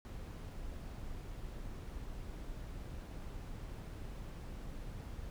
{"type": "noise", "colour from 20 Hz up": "brown", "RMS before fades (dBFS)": -45, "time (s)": [0.05, 5.3], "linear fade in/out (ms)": 0, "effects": []}